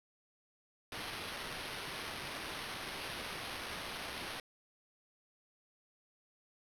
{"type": "noise with sample-and-hold", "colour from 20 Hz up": "white", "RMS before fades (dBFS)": -43, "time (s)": [0.92, 4.4], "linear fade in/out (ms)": 2, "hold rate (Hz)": 7350, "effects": ["low-pass 12000 Hz 12 dB/octave"]}